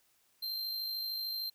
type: tone with amplitude modulation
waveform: square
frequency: 4150 Hz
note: C8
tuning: 15 cents flat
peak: -34 dBFS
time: 0.42-1.5 s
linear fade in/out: 10 ms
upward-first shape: sine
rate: 53.3 Hz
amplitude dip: 35%
effects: white hiss -71 dBFS RMS until 1.54 s